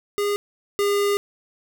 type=tone pair in turn; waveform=square; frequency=408.8 / 405.5 Hz; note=G#4 / G#4; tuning=-27 / -41 cents; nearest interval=unison; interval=14 cents; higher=first; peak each=-21 / -19 dBFS; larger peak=second; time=0.18-0.36 / 0.79-1.17 s; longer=second; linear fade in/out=0 ms; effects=none